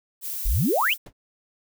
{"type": "noise", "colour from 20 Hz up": "violet", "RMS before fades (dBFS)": -31, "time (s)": [0.21, 0.98], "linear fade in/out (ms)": 50}
{"type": "exponential sweep", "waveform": "sine", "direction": "up", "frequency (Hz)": [31.34, 3352], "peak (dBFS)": -19, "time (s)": [0.45, 0.94], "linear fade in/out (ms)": 10}
{"type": "noise with exponential decay", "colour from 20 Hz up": "brown", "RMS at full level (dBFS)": -32, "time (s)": [1.06, 1.13], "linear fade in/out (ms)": 5, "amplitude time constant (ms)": 15}
{"effects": []}